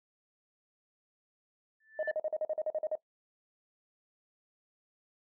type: tone with exponential growth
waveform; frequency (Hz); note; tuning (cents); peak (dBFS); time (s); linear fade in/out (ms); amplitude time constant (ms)
sine; 1760; A6; 0; -33; 1.8-2.11; 5; 67
type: tone bursts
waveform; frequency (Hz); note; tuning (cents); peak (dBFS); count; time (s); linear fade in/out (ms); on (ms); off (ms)
sine; 621; D#5; -3; -29; 12; 1.99-2.954; 2; 40; 44
effects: noise-tail reverb RT60 0.1 s tail -17 dB re dry + tanh soft clip ceiling -21 dBFS